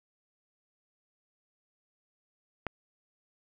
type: click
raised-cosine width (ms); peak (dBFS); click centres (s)
0.5; -17; 2.667
effects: none